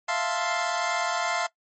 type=chord; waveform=25% pulse; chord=F major seventh; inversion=third; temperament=equal; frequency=659.3 / 698.5 / 880 / 1046.5 Hz; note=E5 / F5 / A5 / C6; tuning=0 / 0 / 0 / 0 cents; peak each=-28 / -25 / -29 / -27 dBFS; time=0.08-1.47 s; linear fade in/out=10 ms; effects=noise-tail reverb RT60 0.1 s tail -19 dB re dry + MP3 32 kbps